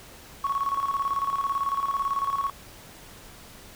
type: tone with tremolo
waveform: triangle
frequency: 1108.7 Hz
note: C#6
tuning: in tune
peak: -18 dBFS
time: 0.44-2.5 s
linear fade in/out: 5 ms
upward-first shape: square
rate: 18 Hz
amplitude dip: 70%
effects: tanh soft clip ceiling -20 dBFS + pink hiss -47 dBFS RMS until 3.75 s